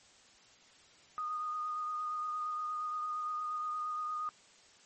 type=tone with vibrato; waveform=sine; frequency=1234 Hz; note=D#6; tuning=15 cents flat; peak=-34 dBFS; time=1.18-4.29 s; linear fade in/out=0 ms; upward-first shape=sine; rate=8.6 Hz; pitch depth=17 cents each way; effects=white hiss -61 dBFS RMS until 4.85 s + MP3 32 kbps